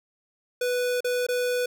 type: tone with dropouts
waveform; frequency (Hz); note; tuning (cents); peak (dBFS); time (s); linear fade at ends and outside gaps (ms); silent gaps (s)
square; 493.9; B4; 0; -24; 0.61-1.66; 5; 1.006-1.044 / 1.267-1.286
effects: none